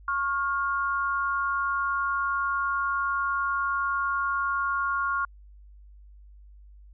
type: tone pair together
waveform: sine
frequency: 1100 / 1409.3 Hz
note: C#6 / F6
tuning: -14 / +15 cents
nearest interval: major third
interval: 429 cents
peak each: -27 dBFS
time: 0.08-5.25 s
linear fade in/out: 2 ms
effects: added 50 Hz sine -47 dBFS peak until 6.93 s